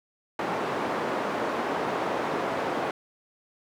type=band-pass noise; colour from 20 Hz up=white; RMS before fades=-29 dBFS; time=0.39-2.91 s; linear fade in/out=2 ms; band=240 to 900 Hz; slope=12 dB/octave; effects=none